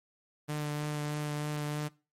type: tone with vibrato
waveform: sawtooth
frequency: 149 Hz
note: D3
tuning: 25 cents sharp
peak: -28 dBFS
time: 0.48-1.89 s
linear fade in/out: 20 ms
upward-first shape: triangle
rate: 3.2 Hz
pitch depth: 14 cents each way
effects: noise-tail reverb RT60 0.3 s tail -20 dB re dry + MP3 64 kbps